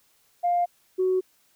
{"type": "tone pair in turn", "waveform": "sine", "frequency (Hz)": [702, 371.9], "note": ["F5", "F#4"], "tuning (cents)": [9, 9], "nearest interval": "major seventh", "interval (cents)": 1100, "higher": "first", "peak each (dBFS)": -19, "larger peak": "neither", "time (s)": [[0.43, 0.66], [0.98, 1.21]], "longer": "neither", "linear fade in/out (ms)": 20, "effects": ["tanh soft clip ceiling -15 dBFS", "white hiss -64 dBFS RMS until 1.55 s"]}